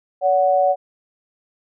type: tone pair together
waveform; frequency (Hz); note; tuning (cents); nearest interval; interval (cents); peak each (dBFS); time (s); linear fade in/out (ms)
sine; 569 / 740; C#5 / F#5; +45 / 0; perfect fourth; 455; -16; 0.21-0.76; 50
effects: none